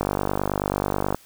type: click train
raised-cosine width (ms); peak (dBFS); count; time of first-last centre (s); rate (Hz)
1; -8; 57; 0.01-1.146; 49.3
effects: white hiss -52 dBFS RMS until 1.25 s